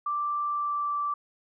sine tone with pitch glide, 1174.7 to 1165.9 Hz, D6 to D6, 0 to -13 cents, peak -26 dBFS, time 0.06-1.14 s, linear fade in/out 5 ms, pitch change -13 cents, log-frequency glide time 0.45-0.97 s, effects none

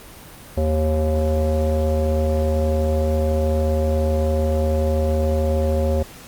square tone with low-pass filter, 77.78 Hz, D#2, in tune, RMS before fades -19 dBFS, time 0.57-6.03 s, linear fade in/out 5 ms, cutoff 570 Hz, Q 4.7, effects pink hiss -41 dBFS RMS until 6.27 s + Opus 32 kbps

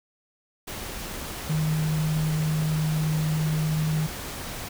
sine tone in noise, 155.56 Hz, D#3, in tune, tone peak -22 dBFS, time 1.49-4.07 s, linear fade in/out 10 ms, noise pink, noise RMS -35 dBFS, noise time 0.67-4.69 s, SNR +10 dB, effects none

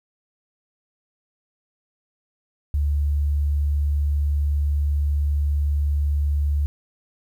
sine tone, 72.6 Hz, D2, 19 cents flat, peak -18 dBFS, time 2.74-6.66 s, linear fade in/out 0 ms, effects 9-bit

